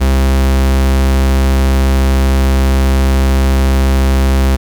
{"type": "tone", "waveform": "45% pulse", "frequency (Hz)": 66.5, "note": "C2", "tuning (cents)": 29, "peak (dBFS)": -8, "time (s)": [0, 4.57], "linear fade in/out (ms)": 20, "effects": ["8-bit"]}